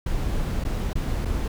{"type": "noise with dropouts", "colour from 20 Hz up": "brown", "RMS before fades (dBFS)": -25, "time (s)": [0.06, 1.48], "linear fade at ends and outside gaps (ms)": 5, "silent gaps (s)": [[0.64, 0.649], [0.932, 0.954], [1.25, 1.254]], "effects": []}